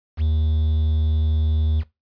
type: tone with quantisation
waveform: triangle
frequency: 77.78 Hz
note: D#2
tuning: in tune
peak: -15 dBFS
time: 0.17-1.84 s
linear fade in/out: 50 ms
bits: 7
effects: noise-tail reverb RT60 0.2 s tail -18 dB re dry + resampled to 11025 Hz